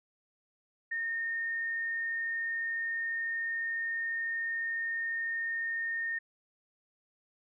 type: tone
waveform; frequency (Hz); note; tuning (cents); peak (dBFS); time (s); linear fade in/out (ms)
sine; 1833; A#6; -30; -31; 0.91-6.19; 10
effects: none